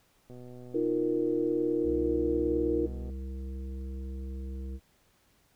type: click train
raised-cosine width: 2 ms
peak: -35 dBFS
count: 348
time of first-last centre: 0.3-3.098 s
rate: 124 Hz
type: chord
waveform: sine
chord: Eb suspended second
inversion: none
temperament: just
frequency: 311.1 / 350 / 466.7 Hz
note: Eb4 / F4 / Bb4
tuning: 0 / +4 / +2 cents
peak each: -30 dBFS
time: 0.74-2.87 s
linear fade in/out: 10 ms
type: harmonic tone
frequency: 66 Hz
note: C2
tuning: 16 cents sharp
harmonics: 1 / 3 / 5 / 7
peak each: -35 / -45 / -49 / -52 dBFS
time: 1.83-4.8 s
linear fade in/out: 50 ms
effects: pink hiss -67 dBFS RMS until 5.55 s